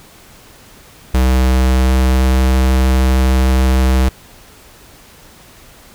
square tone with pitch glide, 64.3 to 64.75 Hz, C2 to C2, -30 to -17 cents, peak -10 dBFS, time 1.14-4.09 s, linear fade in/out 5 ms, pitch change +13 cents, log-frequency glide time 1.78-2.38 s, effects pink hiss -42 dBFS RMS until 5.94 s

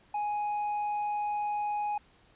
triangle tone, 832 Hz, G#5, 3 cents sharp, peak -27 dBFS, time 0.14-1.98 s, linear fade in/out 5 ms, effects pink hiss -62 dBFS RMS until 2.35 s + resampled to 8000 Hz

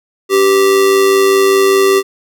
square tone with amplitude modulation, 390 Hz, G4, 9 cents flat, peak -6 dBFS, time 0.29-2.03 s, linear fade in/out 50 ms, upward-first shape sine, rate 105 Hz, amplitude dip 45%, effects none

